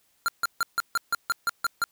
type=tone bursts; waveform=square; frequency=1387 Hz; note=F6; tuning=12 cents flat; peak=-22 dBFS; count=10; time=0.26-1.84 s; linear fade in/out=0 ms; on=23 ms; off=150 ms; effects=white hiss -67 dBFS RMS until 1.91 s